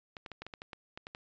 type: clicks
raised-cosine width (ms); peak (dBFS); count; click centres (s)
0.3; -27; 11; 0.168 / 0.262 / 0.317 / 0.42 / 0.466 / 0.538 / 0.619 / 0.732 / 0.975 / 1.069 / 1.149
effects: resampled to 16000 Hz